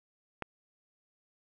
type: click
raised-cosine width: 0.5 ms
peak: -20 dBFS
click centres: 0.423 s
effects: none